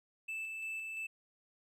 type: tone with tremolo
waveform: triangle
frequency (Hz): 2637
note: E7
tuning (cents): 0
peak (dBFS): -36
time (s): 0.28-1.07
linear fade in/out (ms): 10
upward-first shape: square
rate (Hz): 2.9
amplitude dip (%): 25
effects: none